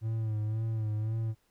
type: tone with vibrato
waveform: triangle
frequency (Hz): 109.6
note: A2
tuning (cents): -6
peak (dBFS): -27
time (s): 0.01-1.35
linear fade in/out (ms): 50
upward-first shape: sine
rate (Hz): 1.9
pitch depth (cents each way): 50
effects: pink hiss -72 dBFS RMS until 1.5 s